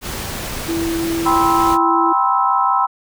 pink noise, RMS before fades -26 dBFS, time 0.01-1.78 s, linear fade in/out 50 ms
sine tone with pitch glide, 331.8 to 334.5 Hz, E4 to E4, +11 to +25 cents, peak -18 dBFS, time 0.68-2.13 s, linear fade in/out 10 ms, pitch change +14 cents, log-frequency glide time 1.1-1.54 s
sine chord, C major seventh, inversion second, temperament just, 784.9 / 981.1 / 1046.5 / 1308.1 Hz, G5 / B5 / C6 / E6, +2 / -12 / 0 / -14 cents, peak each -19 / -18 / -18 / -18 dBFS, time 1.25-2.87 s, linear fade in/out 20 ms
effects none

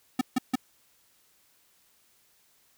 square tone bursts, 254.8 Hz, C4, 46 cents flat, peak -22 dBFS, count 3, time 0.19-0.556 s, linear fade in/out 5 ms, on 22 ms, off 150 ms, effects white hiss -65 dBFS RMS until 2.77 s

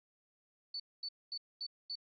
sine tone bursts, 4483 Hz, C#8, 19 cents sharp, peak -38 dBFS, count 5, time 0.74-1.955 s, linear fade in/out 5 ms, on 59 ms, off 230 ms, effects none

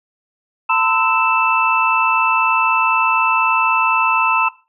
sine tone cluster, 903 / 1023 / 1309 / 2648 Hz, A5 / C6 / E6 / E7, +45 / -39 / -13 / +7 cents, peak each -18 dBFS, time 0.69-4.49 s, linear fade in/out 10 ms, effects noise-tail reverb RT60 0.3 s tail -18 dB re dry

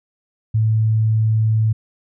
sine tone, 110 Hz, A2, in tune, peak -13 dBFS, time 0.54-1.73 s, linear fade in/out 10 ms, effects none

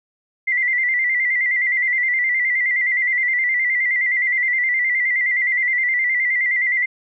sine tone with vibrato, 2026 Hz, B6, 44 cents sharp, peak -16 dBFS, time 0.47-6.86 s, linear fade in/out 10 ms, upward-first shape square, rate 9.6 Hz, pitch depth 55 cents each way, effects none

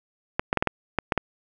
clicks, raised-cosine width 0.5 ms, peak -6 dBFS, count 8, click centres 0.395 / 0.529 / 0.573 / 0.625 / 0.673 / 0.987 / 1.122 / 1.177 s, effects none

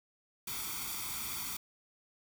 white noise with comb filter, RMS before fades -39 dBFS, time 0.47-1.57 s, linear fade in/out 5 ms, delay 0.87 ms, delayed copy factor +0.75, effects none

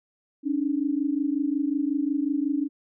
sine tone pair together, 277.2 / 302.7 Hz, C#4 / D#4, 0 / -48 cents, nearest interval major second, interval 152 cents, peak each -25 / -26 dBFS, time 0.43-2.69 s, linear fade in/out 50 ms, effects none

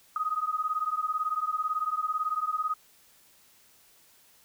sine beating tone pair, 1244 / 1262 Hz, D#6 / D#6, -1 / +24 cents, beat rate 18 Hz, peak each -30 dBFS, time 0.16-2.74 s, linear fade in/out 2 ms, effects white hiss -60 dBFS RMS until 4.44 s

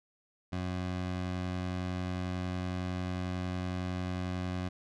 20% pulse tone, 91 Hz, F#2, 28 cents flat, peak -28 dBFS, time 0.52-4.69 s, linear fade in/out 10 ms, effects low-pass 5000 Hz 12 dB/octave

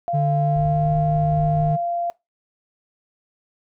sine tone, 691 Hz, F5, 19 cents flat, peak -21 dBFS, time 0.08-2.1 s, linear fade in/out 0 ms
triangle tone with pitch glide, 146.83 to 152.1 Hz, D3 to D#3, 0 to -39 cents, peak -16 dBFS, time 0.13-1.77 s, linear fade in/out 20 ms, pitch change +61 cents, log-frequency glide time 0.3-0.93 s
pink low-pass noise, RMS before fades -33 dBFS, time 0.56-1.72 s, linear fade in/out 5 ms, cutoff 140 Hz, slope 48 dB/octave
effects noise-tail reverb RT60 0.2 s tail -22 dB re dry

